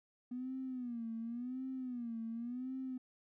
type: tone with vibrato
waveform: triangle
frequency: 243.7 Hz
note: B3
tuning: 23 cents flat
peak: -35 dBFS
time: 0.31-2.98 s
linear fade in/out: 10 ms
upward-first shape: sine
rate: 0.91 Hz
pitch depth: 130 cents each way
effects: tanh soft clip ceiling -37 dBFS